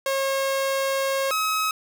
sawtooth tone pair in turn, 542 / 1277.2 Hz, C#5 / D#6, -39 / +45 cents, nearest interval octave + minor third, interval 1484 cents, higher second, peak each -18 dBFS, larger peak neither, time 0.06-1.31 / 1.31-1.71 s, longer first, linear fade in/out 2 ms, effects none

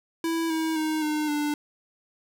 square tone with pitch steps, 329.6 / 320.8 / 312.2 / 303.8 / 295.7 Hz, E4 / E4 / D#4 / D#4 / D4, 0 / -47 / +6 / -41 / +12 cents, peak -25 dBFS, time 0.24-1.54 s, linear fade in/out 2 ms, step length 260 ms, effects none

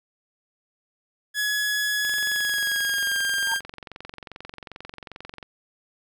sawtooth tone with pitch glide, 1688 to 1601.6 Hz, G#6 to G6, +28 to +37 cents, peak -19 dBFS, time 1.34-3.61 s, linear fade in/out 50 ms, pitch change -91 cents, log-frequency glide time 2.29-3.19 s
click train, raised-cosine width 0.3 ms, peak -22 dBFS, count 77, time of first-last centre 2.05-5.428 s, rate 22.5 Hz
sine tone with exponential growth, 910 Hz, A#5, 42 cents flat, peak -23 dBFS, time 3.42-3.54 s, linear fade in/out 2 ms, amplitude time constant 24 ms
effects none

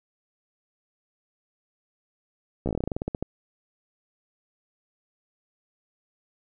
slowing click train, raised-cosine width 2 ms, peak -14 dBFS, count 16, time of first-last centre 2.66-3.226 s, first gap 14 ms, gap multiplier 1.13, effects none

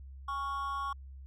triangle tone with amplitude modulation, 1108.7 Hz, C#6, in tune, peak -28 dBFS, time 0.28-0.93 s, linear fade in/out 5 ms, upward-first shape sine, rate 291 Hz, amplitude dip 70%, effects added 67 Hz sine -45 dBFS peak until 1.26 s

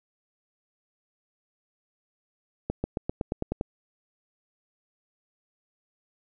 accelerating click train, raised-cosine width 2 ms, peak -14 dBFS, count 9, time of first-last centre 2.7-3.611 s, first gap 140 ms, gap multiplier 0.94, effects none

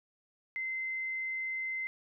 sine tone, 2068 Hz, C7, 21 cents flat, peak -33 dBFS, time 0.56-1.87 s, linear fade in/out 0 ms, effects none

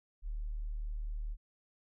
sine tone, 37.8 Hz, D#1, 49 cents flat, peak -35 dBFS, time 0.22-1.37 s, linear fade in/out 50 ms, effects none

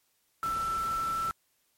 sine tone in noise, 1334 Hz, E6, 20 cents sharp, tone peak -28 dBFS, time 0.43-1.31 s, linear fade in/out 0 ms, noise pink, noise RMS -43 dBFS, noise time 0.43-1.31 s, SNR +12 dB, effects white hiss -72 dBFS RMS until 1.77 s + MP3 64 kbps

